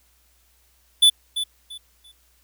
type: tone with echo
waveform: square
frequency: 3479 Hz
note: A7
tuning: 20 cents flat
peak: -11 dBFS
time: 1.02-1.1 s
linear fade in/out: 10 ms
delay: 340 ms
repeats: 3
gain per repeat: -12 dB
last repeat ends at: 2.12 s
effects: added 60 Hz sine -62 dBFS peak until 2.43 s + white hiss -62 dBFS RMS until 2.43 s